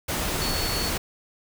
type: tone in noise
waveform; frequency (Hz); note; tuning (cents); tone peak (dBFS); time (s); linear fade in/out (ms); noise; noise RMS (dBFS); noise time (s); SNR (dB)
sine; 4422; C#8; -5; -30; 0.41-0.9; 10; pink; -27; 0.08-0.98; -6
effects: none